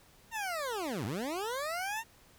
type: linear two-way sweep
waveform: 20% pulse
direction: down then up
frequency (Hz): 932.3 to 92.2 to 932.3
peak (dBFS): -29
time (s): 0.31-2.04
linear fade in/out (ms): 50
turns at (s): 1.05
effects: pink hiss -61 dBFS RMS until 2.38 s